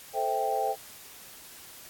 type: chord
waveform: sine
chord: A minor seventh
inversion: none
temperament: equal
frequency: 440 / 523.3 / 659.3 / 784 Hz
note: A4 / C5 / E5 / G5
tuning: 0 / 0 / 0 / 0 cents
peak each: -33 / -33 / -33 / -28 dBFS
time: 0.13-0.76 s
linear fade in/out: 50 ms
effects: white hiss -48 dBFS RMS until 1.89 s + AAC 64 kbps